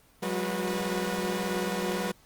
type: tone cluster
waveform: sawtooth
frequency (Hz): 183 / 201.5 / 362.7 / 488.6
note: F#3 / G3 / F#4 / B4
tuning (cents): -19 / +48 / -34 / -19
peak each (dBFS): -30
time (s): 0.22-2.12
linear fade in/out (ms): 10
effects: pink hiss -60 dBFS RMS until 2.25 s + Opus 24 kbps